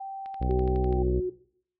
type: tone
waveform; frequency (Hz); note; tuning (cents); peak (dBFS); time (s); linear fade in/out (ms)
sine; 779; G5; -11; -34; 0-1.03; 10
type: click train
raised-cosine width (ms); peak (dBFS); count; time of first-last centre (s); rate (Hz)
0.3; -32; 9; 0.26-0.927; 12
type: harmonic tone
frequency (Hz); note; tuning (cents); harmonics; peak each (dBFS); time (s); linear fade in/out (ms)
63; B1; +35; 1 / 2 / 3 / 4 / 5 / 6 / 7 / 8 / 9; -26 / -32 / -36 / -38 / -40 / -42 / -43 / -44 / -45; 0.4-1.21; 20
type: tone with pitch glide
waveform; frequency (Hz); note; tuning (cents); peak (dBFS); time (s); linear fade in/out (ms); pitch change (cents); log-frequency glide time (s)
sine; 379.2 to 365.2; F#4 to F#4; +43 to -23; -26; 0.49-1.3; 10; -66; 0.81-0.97
effects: noise-tail reverb RT60 0.6 s tail -18 dB re dry